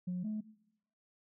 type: tone pair in turn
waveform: sine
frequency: 180 / 214.5 Hz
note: F#3 / A3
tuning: -47 / -44 cents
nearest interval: minor third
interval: 303 cents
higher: second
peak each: -32 / -33 dBFS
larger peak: first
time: 0.07-0.24 / 0.24-0.41 s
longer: neither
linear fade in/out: 10 ms
effects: noise-tail reverb RT60 0.8 s tail -20 dB re dry + tanh soft clip ceiling -31 dBFS